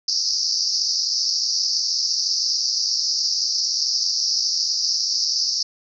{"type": "band-pass noise", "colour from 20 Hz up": "white", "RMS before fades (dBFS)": -22, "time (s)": [0.08, 5.63], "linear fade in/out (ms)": 5, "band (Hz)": [4600, 5700], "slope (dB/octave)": 96, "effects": []}